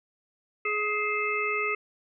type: harmonic tone with a mistuned harmonic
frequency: 420.3 Hz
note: G#4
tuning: 21 cents sharp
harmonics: 1 / 3 / 5 / 6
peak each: -32 / -31 / -30 / -31 dBFS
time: 0.65-1.75 s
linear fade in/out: 5 ms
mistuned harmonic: 6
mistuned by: +58 cents
effects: none